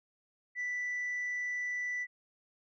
sine tone, 1975.5 Hz, B6, in tune, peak -31 dBFS, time 0.55-2.07 s, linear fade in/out 50 ms, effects tanh soft clip ceiling -31 dBFS

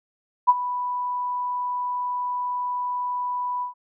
sine tone with ADSR envelope, 987.8 Hz, B5, in tune, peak -9 dBFS, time 0.47-3.74 s, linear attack 22 ms, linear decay 37 ms, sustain -15 dB, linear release 120 ms, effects none

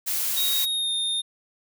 blue noise, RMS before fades -26 dBFS, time 0.06-0.66 s, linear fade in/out 20 ms
square tone with pitch glide, 3770 to 3654 Hz, A#7 to A#7, +19 to -35 cents, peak -24 dBFS, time 0.36-1.22 s, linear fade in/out 20 ms, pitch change -54 cents, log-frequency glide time 0.63-0.92 s
effects none

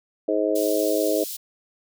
harmonic tone, 105.5 Hz, G#2, 28 cents sharp, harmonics 3 / 4 / 5 / 6, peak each -25 / -25 / -25 / -25 dBFS, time 0.28-1.24 s, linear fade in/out 5 ms
white high-pass noise, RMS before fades -33 dBFS, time 0.55-1.37 s, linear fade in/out 10 ms, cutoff 3500 Hz, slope 24 dB/octave
effects none

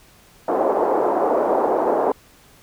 pink band-pass noise, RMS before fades -19 dBFS, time 0.48-2.12 s, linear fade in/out 5 ms, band 360 to 890 Hz, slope 24 dB/octave, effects pink hiss -51 dBFS RMS until 2.62 s

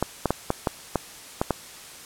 clicks, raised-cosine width 1 ms, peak -7 dBFS, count 8, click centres 0.026 / 0.257 / 0.306 / 0.504 / 0.672 / 0.957 / 1.415 / 1.507 s, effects white hiss -43 dBFS RMS until 2.05 s + low-pass 11000 Hz 12 dB/octave

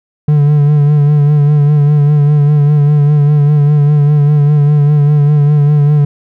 triangle tone with vibrato, 146.83 Hz, D3, in tune, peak -3 dBFS, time 0.28-6.05 s, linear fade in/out 5 ms, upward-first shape sine, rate 5 Hz, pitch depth 39 cents each way, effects none

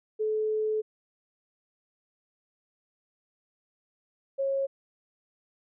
sine tone pair in turn, 431.9 / 545.5 Hz, A4 / C#5, -32 / -28 cents, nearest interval major third, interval 404 cents, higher second, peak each -25 dBFS, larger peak neither, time 0.19-0.82 / 4.38-4.67 s, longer first, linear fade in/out 20 ms, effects none

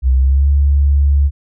sine tone with pitch glide, 64.5 to 70.75 Hz, C2 to C#2, -24 to +36 cents, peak -8 dBFS, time 0.02-1.31 s, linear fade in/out 50 ms, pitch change +160 cents, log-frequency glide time 0.14-0.48 s, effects none

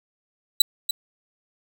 sawtooth tone with echo, 3951 Hz, B7, in tune, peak -8 dBFS, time 0.6-0.62 s, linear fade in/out 5 ms, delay 290 ms, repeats 1, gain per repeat -10 dB, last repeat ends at 0.91 s, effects none

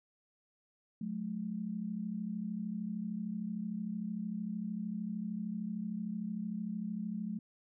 sine tone pair together, 182.4 / 215.6 Hz, F#3 / A3, -24 / -35 cents, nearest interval minor third, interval 289 cents, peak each -40 / -37 dBFS, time 1.01-7.39 s, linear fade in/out 5 ms, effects none

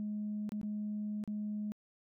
sine tone with dropouts, 210 Hz, G#3, 19 cents sharp, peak -34 dBFS, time 0-1.72 s, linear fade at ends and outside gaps 0 ms, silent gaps 0.492-0.52 / 0.614-0.631 / 1.239-1.276 s, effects tanh soft clip ceiling -31 dBFS

